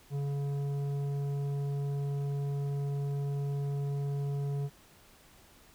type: tone with tanh clipping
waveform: sine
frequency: 141.2 Hz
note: C#3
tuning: 32 cents sharp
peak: -32 dBFS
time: 0.1-4.7 s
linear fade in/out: 50 ms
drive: 10 dB
effects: pink hiss -59 dBFS RMS until 5.74 s